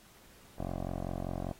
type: tone with low-pass filter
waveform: 10% pulse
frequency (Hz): 45.11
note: F#1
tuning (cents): -43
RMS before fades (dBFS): -37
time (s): 0.58-1.53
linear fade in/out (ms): 10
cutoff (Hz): 690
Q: 2.2
effects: pink hiss -59 dBFS RMS until 1.59 s + AAC 48 kbps